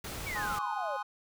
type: noise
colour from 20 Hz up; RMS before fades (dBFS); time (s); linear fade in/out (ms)
pink; -40; 0.04-0.59; 5
type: exponential sweep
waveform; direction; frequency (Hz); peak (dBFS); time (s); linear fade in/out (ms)
sine; down; 2349 to 523.3; -35; 0.26-0.97; 10
type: chord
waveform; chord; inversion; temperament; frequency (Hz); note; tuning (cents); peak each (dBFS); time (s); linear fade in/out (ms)
triangle; Ab dominant seventh; none; equal; 830.6 / 1046.5 / 1244.5 / 1480; Ab5 / C6 / Eb6 / Gb6; 0 / 0 / 0 / 0; -35 / -37 / -39 / -41; 0.35-1.03; 10
effects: none